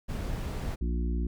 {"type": "noise", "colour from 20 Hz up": "brown", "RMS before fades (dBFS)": -33, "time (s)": [0.08, 0.76], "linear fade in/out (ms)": 20}
{"type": "harmonic tone", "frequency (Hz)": 59.2, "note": "A#1", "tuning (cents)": 27, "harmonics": [1, 3, 4, 5, 6], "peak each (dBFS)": [-27, -37, -39, -41, -43], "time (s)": [0.81, 1.27], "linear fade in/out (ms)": 5}
{"effects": []}